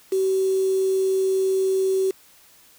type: tone with quantisation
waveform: sine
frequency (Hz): 381.4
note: G4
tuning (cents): -47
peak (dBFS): -18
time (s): 0.12-2.11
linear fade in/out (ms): 5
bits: 6
effects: white hiss -53 dBFS RMS until 2.78 s